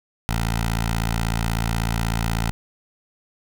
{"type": "tone with notch filter", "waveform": "10% pulse", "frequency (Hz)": 56.3, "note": "A1", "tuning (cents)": 40, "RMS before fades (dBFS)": -23, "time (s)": [0.29, 2.51], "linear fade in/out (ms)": 0, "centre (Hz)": 330, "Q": 0.69, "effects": []}